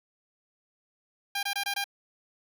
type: tone bursts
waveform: 10% pulse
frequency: 802 Hz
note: G5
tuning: 39 cents sharp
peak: -20 dBFS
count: 5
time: 1.35-1.842 s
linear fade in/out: 5 ms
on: 80 ms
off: 23 ms
effects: none